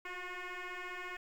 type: tone with frequency modulation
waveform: sine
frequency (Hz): 353.6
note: F4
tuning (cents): +22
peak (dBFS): -38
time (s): 0.05-1.17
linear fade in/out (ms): 5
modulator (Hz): 361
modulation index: 6.2
effects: tanh soft clip ceiling -39 dBFS + 11-bit